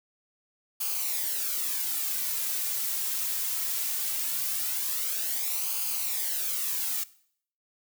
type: noise with flanger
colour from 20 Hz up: blue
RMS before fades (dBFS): -30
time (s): 0.8-7.04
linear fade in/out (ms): 10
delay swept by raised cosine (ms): 0.53 to 3.53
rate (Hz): 0.2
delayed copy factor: -0.65
effects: noise-tail reverb RT60 0.6 s tail -19 dB re dry